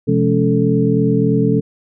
sine tone cluster, 127.7 / 171.1 / 211 / 279.8 / 439.7 Hz, C3 / F3 / G#3 / C#4 / A4, -42 / -35 / +28 / +16 / -1 cents, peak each -18 dBFS, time 0.07-1.61 s, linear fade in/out 20 ms, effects none

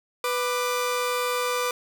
sawtooth tone pair together, 494.5 / 1187 Hz, B4 / D6, +2 / +18 cents, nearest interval octave + minor third, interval 1516 cents, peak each -22 / -24 dBFS, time 0.24-1.71 s, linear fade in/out 2 ms, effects none

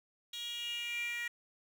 10% pulse tone with high-pass filter sweep, 475 Hz, A#4, 33 cents sharp, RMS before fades -39 dBFS, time 0.33-1.28 s, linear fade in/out 5 ms, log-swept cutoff 3600 to 2000 Hz, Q 7.2, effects none

